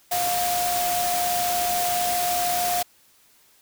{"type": "tone in noise", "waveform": "sine", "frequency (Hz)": 710, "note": "F5", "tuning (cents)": 28, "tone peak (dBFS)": -23, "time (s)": [0.11, 2.83], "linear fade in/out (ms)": 10, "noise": "white", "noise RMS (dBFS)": -27, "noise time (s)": [0.11, 2.83], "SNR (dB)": 1, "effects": ["white hiss -58 dBFS RMS until 3.61 s"]}